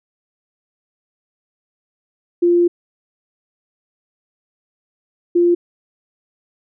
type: tone bursts at uneven times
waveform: sine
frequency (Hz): 347.6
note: F4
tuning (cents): -8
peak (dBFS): -10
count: 2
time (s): 2.42-2.68 / 5.35-5.55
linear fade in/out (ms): 10
effects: none

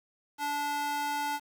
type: tone with high-pass filter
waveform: square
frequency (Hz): 290.6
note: D4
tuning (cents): -18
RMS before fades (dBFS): -32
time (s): 0.38-1.4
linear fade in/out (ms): 50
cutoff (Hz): 760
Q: 2
effects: 9-bit

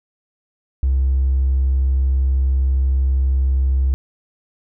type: tone with hard clipping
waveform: sine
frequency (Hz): 66.3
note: C2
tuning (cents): +23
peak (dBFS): -14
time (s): 0.83-3.94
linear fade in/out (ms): 0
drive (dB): 1
effects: none

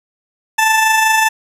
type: tone with amplitude modulation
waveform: 20% pulse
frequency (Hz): 880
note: A5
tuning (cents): 0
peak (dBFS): -4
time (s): 0.58-1.29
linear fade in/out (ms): 10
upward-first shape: sine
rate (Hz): 25.1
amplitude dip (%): 35
effects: resampled to 32000 Hz + 7-bit

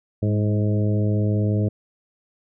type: harmonic tone with a mistuned harmonic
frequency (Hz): 105.4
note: G#2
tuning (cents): +26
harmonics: 1 / 2 / 3 / 4 / 5 / 6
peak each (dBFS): -19 / -25 / -29 / -31 / -33 / -35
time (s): 0.22-1.69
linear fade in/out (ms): 10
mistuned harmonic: 2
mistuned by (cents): -39
effects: none

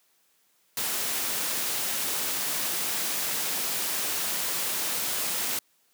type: noise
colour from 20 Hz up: white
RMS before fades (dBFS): -29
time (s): 0.77-5.59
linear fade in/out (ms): 2
effects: white hiss -67 dBFS RMS until 5.93 s + high-pass 150 Hz 12 dB/octave

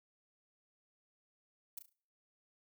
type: noise with echo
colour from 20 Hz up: violet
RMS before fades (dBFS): -43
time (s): 1.77-1.79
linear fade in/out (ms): 5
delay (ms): 35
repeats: 4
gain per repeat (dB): -9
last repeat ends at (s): 1.93
effects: noise-tail reverb RT60 0.5 s tail -24 dB re dry

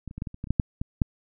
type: clicks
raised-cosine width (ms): 5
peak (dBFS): -23 / -29 / -23 / -17 / -21 / -28 / -20 / -28 / -10 / -7 / -16 / -8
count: 12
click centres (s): 0.077 / 0.111 / 0.18 / 0.221 / 0.272 / 0.344 / 0.441 / 0.472 / 0.506 / 0.598 / 0.815 / 1.018
effects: none

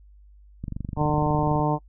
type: click train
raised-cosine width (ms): 5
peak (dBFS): -19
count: 24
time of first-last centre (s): 0.64-1.598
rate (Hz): 24
type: harmonic tone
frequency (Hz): 150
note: D3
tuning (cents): +37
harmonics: 1 / 2 / 3 / 4 / 5 / 6 / 7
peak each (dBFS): -24 / -27 / -30 / -30 / -29 / -27 / -33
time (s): 0.96-1.79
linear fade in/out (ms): 50
effects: noise-tail reverb RT60 0.1 s tail -25 dB re dry + added 50 Hz sine -48 dBFS peak until 1.88 s

